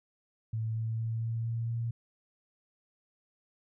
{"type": "tone with pitch steps", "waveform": "sine", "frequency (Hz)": [111.3, 112.27, 113.25, 114.23, 115.22, 116.23], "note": ["A2", "A2", "A#2", "A#2", "A#2", "A#2"], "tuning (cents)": [20, 35, -50, -35, -20, -5], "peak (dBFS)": -30, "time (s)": [0.53, 1.91], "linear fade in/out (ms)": 5, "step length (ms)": 230, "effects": []}